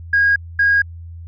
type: tone pair in turn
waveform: sine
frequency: 1636 / 1636 Hz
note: G#6 / G#6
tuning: -26 / -26 cents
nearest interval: unison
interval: 0 cents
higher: neither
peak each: -10 dBFS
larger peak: neither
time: 0.13-0.36 / 0.59-0.82 s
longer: neither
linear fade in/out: 5 ms
effects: tanh soft clip ceiling -6 dBFS + added 84 Hz sine -31 dBFS peak until 1.27 s